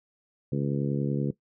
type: harmonic tone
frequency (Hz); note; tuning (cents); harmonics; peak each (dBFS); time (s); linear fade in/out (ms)
70.4; C#2; +27; 2 / 3 / 4 / 5 / 6 / 7; -27 / -31 / -33 / -35 / -37 / -38; 0.52-1.31; 5
effects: noise-tail reverb RT60 0.1 s tail -17 dB re dry